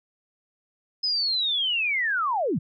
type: linear sweep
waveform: sine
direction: down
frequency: 5110 to 113.7 Hz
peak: -22 dBFS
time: 1.03-2.59 s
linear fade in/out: 10 ms
effects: none